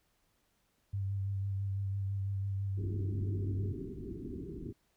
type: tone with vibrato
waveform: sine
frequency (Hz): 98.2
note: G2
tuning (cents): +4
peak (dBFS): -32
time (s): 0.93-3.73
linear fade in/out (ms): 10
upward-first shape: sine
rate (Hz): 6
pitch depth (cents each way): 23
type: low-pass noise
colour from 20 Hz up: white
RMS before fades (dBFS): -42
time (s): 2.77-4.73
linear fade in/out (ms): 20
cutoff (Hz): 400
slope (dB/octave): 96
effects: pink hiss -75 dBFS RMS until 4.96 s